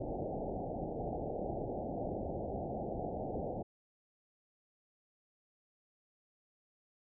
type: low-pass noise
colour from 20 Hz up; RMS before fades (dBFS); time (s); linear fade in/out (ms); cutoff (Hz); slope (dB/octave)
white; -39; 0-3.63; 10; 790; 96
effects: none